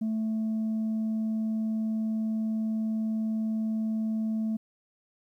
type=tone; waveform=sine; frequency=220 Hz; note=A3; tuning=in tune; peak=-24 dBFS; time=0.01-4.57 s; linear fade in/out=10 ms; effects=tanh soft clip ceiling -25 dBFS + 11-bit